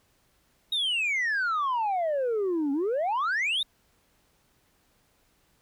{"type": "exponential two-way sweep", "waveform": "sine", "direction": "down then up", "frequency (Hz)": [3800, 270.7, 3800], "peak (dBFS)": -22, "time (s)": [0.72, 3.63], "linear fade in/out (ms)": 5, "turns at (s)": 2.72, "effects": ["tanh soft clip ceiling -23 dBFS", "pink hiss -67 dBFS RMS until 5.61 s"]}